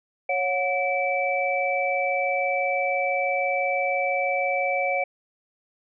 sine tone cluster, 553 / 727 / 2312 Hz, C#5 / F#5 / D7, -4 / -31 / -28 cents, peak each -26 / -26 / -26 dBFS, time 0.29-5.04 s, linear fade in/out 5 ms, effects none

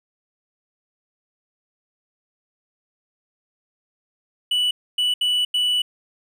triangle tone bursts at uneven times, 2960 Hz, F#7, in tune, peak -16 dBFS, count 4, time 4.51-4.71 / 4.98-5.14 / 5.21-5.45 / 5.54-5.82 s, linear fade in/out 5 ms, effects none

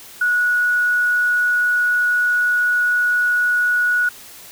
sine tone, 1463 Hz, F#6, 20 cents flat, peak -14 dBFS, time 0.21-4.09 s, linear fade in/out 5 ms, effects white hiss -40 dBFS RMS until 4.51 s

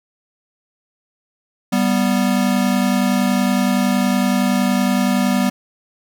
square tone pair together, 195.17 / 245.9 Hz, G3 / B3, -7 / -7 cents, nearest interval major third, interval 400 cents, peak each -18 dBFS, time 1.72-5.5 s, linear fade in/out 10 ms, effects none

